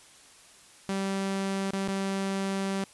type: tone with dropouts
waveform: sawtooth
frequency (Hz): 194.5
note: G3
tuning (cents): -13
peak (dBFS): -24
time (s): 0.89-2.84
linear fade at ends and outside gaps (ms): 0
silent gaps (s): 1.706-1.733 / 1.876-1.885
effects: white hiss -54 dBFS RMS until 2.93 s + resampled to 24000 Hz